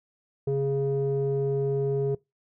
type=tone with low-pass filter; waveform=square; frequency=137.8 Hz; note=C#3; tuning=10 cents flat; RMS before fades=-26 dBFS; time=0.47-2.15 s; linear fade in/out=5 ms; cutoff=460 Hz; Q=5.5; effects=noise-tail reverb RT60 0.2 s tail -23 dB re dry